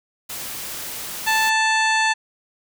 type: noise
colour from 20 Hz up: white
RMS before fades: -31 dBFS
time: 0.29-1.5 s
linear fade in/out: 10 ms
type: harmonic tone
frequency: 880 Hz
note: A5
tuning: in tune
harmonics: 1 / 2 / 3 / 4 / 5 / 7 / 8 / 9 / 10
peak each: -20 / -20 / -24 / -29 / -29 / -33 / -35 / -38 / -40 dBFS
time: 1.26-2.14 s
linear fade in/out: 20 ms
effects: none